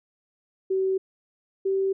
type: tone pair in turn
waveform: sine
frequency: 380.9 / 386.7 Hz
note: G4 / G4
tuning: -50 / -24 cents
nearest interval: unison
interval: 26 cents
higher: second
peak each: -21 dBFS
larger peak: neither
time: 0.7-0.98 / 1.65-1.93 s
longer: neither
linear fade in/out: 10 ms
effects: none